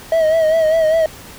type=tone with vibrato; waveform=triangle; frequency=639 Hz; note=D#5; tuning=46 cents sharp; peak=-9 dBFS; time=0.12-1.06 s; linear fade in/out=2 ms; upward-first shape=sine; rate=5 Hz; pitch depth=53 cents each way; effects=pink hiss -37 dBFS RMS until 1.38 s